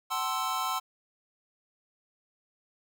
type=chord; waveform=square; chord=F# half-diminished seventh; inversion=none; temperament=equal with one note detuned; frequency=755.5 / 880 / 1046.5 / 1318.5 Hz; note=F#5 / A5 / C6 / E6; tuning=+36 / 0 / 0 / 0 cents; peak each=-37 / -39 / -33 / -34 dBFS; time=0.1-0.8 s; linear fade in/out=20 ms; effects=none